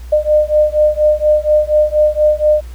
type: beating tone pair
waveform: sine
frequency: 603 / 607.2 Hz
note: D5 / D#5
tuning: +46 / -42 cents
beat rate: 4.2 Hz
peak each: -12 dBFS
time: 0.12-2.61 s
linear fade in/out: 10 ms
effects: added 60 Hz sine -27 dBFS peak until 2.74 s + pink hiss -45 dBFS RMS until 2.74 s